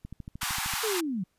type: click train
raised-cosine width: 5 ms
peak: -27 dBFS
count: 10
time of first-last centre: 0.05-0.737 s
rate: 13.1 Hz
type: high-pass noise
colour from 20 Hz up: pink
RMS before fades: -31 dBFS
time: 0.41-1.01 s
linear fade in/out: 10 ms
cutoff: 760 Hz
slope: 96 dB/octave
type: linear sweep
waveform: sine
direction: down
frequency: 458.2 to 169.6 Hz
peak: -28 dBFS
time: 0.83-1.24 s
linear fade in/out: 10 ms
effects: pink hiss -73 dBFS RMS until 1.38 s + resampled to 32000 Hz